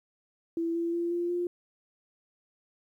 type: tone with pitch steps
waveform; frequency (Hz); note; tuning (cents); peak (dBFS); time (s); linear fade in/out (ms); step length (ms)
sine; 333.2 / 337.7 / 342.2 / 346.7 / 351.4; E4 / E4 / F4 / F4 / F4; +19 / +42 / -35 / -13 / +11; -27; 0.57-1.47; 2; 180
effects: 11-bit